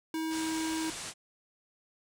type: tone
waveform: square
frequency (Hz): 320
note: D#4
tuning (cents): +49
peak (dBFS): -32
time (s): 0.14-0.9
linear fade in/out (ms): 2
type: low-pass noise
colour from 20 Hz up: white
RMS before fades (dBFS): -41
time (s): 0.29-1.14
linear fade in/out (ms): 50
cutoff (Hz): 9600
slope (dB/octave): 48
effects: none